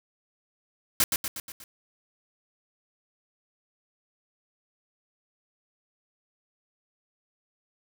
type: noise with echo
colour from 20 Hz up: white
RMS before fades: -21 dBFS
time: 1-1.04 s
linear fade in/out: 2 ms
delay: 120 ms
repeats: 5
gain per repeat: -5 dB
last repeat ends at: 1.64 s
effects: none